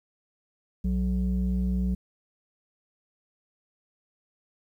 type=tone pair together; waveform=sine; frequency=61.74 / 185.32 Hz; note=B1 / F#3; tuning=0 / +3 cents; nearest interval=octave + perfect fifth; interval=1903 cents; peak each=-24 dBFS; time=0.84-1.95 s; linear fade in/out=10 ms; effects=tanh soft clip ceiling -21 dBFS + 10-bit